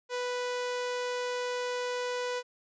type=tone; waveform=sawtooth; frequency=493.9 Hz; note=B4; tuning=in tune; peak=-27 dBFS; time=0.09-2.43 s; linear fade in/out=50 ms; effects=resampled to 16000 Hz